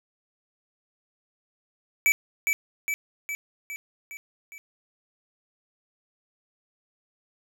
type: tone with echo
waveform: square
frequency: 2305 Hz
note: D7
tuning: 33 cents flat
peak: -18 dBFS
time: 2.06-2.12 s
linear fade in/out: 0 ms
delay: 410 ms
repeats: 6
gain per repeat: -4 dB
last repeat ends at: 4.58 s
effects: none